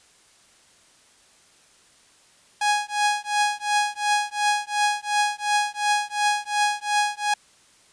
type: tone with tremolo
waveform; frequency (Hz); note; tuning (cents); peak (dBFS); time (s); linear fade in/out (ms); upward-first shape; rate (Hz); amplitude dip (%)
sawtooth; 830.6; G#5; 0; -13; 2.61-7.34; 5; triangle; 2.8; 100
effects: white hiss -56 dBFS RMS until 7.92 s + resampled to 22050 Hz